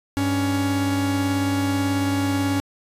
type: tone pair together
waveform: 45% pulse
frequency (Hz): 99.3 / 279.6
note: G2 / C#4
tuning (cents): +23 / +15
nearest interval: octave + tritone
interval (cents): 1792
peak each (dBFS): -25 / -21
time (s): 0.17-2.6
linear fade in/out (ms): 0
effects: resampled to 32000 Hz